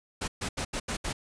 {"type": "noise bursts at uneven times", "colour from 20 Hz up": "pink", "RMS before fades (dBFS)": -32, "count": 6, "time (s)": [[0.21, 0.28], [0.41, 0.49], [0.57, 0.65], [0.73, 0.8], [0.88, 0.97], [1.04, 1.13]], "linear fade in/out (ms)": 10, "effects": ["resampled to 22050 Hz"]}